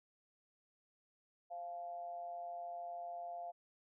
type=tone with amplitude modulation; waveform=sine; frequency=694 Hz; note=F5; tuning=11 cents flat; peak=-40 dBFS; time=1.5-3.52 s; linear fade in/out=20 ms; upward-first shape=sine; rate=167 Hz; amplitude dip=55%; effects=none